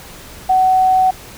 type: tone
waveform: sine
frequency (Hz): 750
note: F#5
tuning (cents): +23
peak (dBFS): -9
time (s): 0.49-1.11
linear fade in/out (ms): 10
effects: pink hiss -36 dBFS RMS until 1.37 s